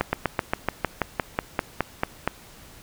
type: slowing click train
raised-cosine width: 0.5 ms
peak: -6 dBFS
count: 14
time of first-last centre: 0.01-2.276 s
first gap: 120 ms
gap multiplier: 1.06
effects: pink hiss -48 dBFS RMS until 2.82 s